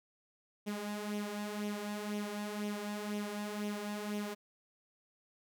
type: tone with flanger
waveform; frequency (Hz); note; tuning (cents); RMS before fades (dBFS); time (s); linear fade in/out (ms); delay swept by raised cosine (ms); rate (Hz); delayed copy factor
sawtooth; 207.7; G#3; 0; -39; 0.66-4.35; 20; 0.32 to 3.72; 2; +0.6
effects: none